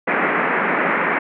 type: band-pass noise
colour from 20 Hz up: white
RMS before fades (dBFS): -19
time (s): 0.07-1.19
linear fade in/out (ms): 10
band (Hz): 170 to 2200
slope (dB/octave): 48
effects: none